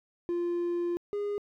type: tone pair in turn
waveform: triangle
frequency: 347.2 / 409.9 Hz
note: F4 / G#4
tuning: -10 / -23 cents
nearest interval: minor third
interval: 287 cents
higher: second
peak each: -25 / -27 dBFS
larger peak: first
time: 0.29-0.97 / 1.13-1.38 s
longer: first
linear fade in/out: 0 ms
effects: tanh soft clip ceiling -21 dBFS